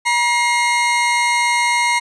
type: tone pair together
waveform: 40% pulse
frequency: 955 / 2132 Hz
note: A#5 / C7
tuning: +42 / +32 cents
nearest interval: octave + major second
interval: 1390 cents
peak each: -16 dBFS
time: 0.05-2 s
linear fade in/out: 20 ms
effects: resampled to 24000 Hz